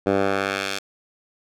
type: tone with band-pass filter sweep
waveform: 10% pulse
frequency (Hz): 98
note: G2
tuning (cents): 0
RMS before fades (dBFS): -23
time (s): 0.06-0.79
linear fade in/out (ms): 10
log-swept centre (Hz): 470 to 4400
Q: 0.76
effects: none